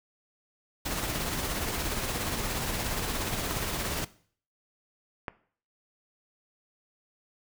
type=noise with tremolo; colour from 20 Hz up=pink; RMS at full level=-30 dBFS; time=0.85-4.05 s; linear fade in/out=10 ms; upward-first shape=triangle; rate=17 Hz; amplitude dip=40%
type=clicks; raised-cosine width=0.5 ms; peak=-17 dBFS; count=2; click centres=3.51 / 5.282 s
effects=noise-tail reverb RT60 0.5 s tail -18 dB re dry